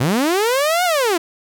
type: linear two-way sweep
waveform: sawtooth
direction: up then down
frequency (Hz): 111.2 to 740 to 317.8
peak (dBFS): -11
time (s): 0-1.18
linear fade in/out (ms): 10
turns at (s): 0.84
effects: none